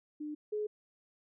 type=tone pair in turn; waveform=sine; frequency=300 / 422.4 Hz; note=D4 / G#4; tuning=+37 / +29 cents; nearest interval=tritone; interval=592 cents; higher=second; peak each=-37 / -32 dBFS; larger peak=second; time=0.2-0.35 / 0.52-0.67 s; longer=neither; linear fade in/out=10 ms; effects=none